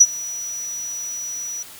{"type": "tone with ADSR envelope", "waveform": "sine", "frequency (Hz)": 5870, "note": "F#8", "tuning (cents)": -15, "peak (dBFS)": -3, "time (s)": [0, 1.63], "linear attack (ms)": 10, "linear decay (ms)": 45, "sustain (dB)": -23, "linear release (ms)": 7, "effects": ["tanh soft clip ceiling 0 dBFS", "white hiss -41 dBFS RMS until 1.79 s"]}